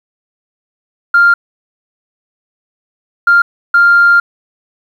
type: tone bursts at uneven times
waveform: sine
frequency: 1396.9 Hz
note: F6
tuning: in tune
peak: -3 dBFS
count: 3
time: 1.14-1.34 / 3.27-3.42 / 3.74-4.2 s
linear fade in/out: 5 ms
effects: tanh soft clip ceiling 0 dBFS + 7-bit